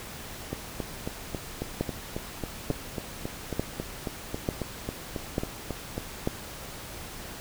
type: two click trains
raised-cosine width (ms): 2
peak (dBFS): -17 / -12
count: 21 / 6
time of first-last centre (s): 0.53-5.98 / 1.81-6.274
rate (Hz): 3.67 / 1.12
effects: pink hiss -41 dBFS RMS until 7.4 s